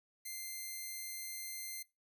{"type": "tone", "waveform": "5% pulse", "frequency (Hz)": 2087, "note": "C7", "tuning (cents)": -5, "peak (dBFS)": -32, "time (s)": [0.25, 1.83], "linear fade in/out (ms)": 10, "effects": ["noise-tail reverb RT60 0.2 s tail -19 dB re dry"]}